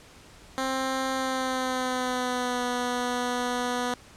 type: tone with pitch glide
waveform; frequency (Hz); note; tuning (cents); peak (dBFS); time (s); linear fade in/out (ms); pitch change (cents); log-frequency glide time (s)
10% pulse; 263.8 to 246.1; C4 to B3; +14 to -6; -18; 0.58-3.94; 0; -120; 1.14-2.63
effects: pink hiss -51 dBFS RMS until 4.16 s + low-pass 9000 Hz 12 dB/octave